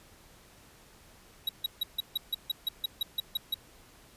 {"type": "tone bursts", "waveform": "square", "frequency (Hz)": 3854, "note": "B7", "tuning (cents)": -43, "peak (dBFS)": -27, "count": 13, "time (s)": [1.47, 3.543], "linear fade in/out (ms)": 5, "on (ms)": 21, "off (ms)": 150, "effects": ["pink hiss -57 dBFS RMS until 4.16 s", "resampled to 32000 Hz"]}